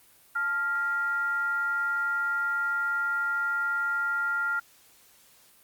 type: tone with frequency modulation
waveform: sine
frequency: 1396.9 Hz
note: F6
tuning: in tune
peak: -25 dBFS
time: 0.35-4.6 s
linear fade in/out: 10 ms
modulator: 526 Hz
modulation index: 0.32
effects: white hiss -58 dBFS RMS until 5.63 s + Opus 32 kbps